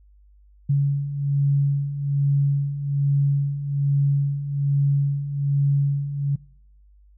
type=beating tone pair; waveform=sine; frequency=140 / 141.2 Hz; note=C#3 / C#3; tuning=+18 / +32 cents; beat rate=1.2 Hz; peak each=-25 / -19 dBFS; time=0.69-6.36 s; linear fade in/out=10 ms; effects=noise-tail reverb RT60 0.7 s tail -23 dB re dry + added 50 Hz sine -50 dBFS peak until 7.17 s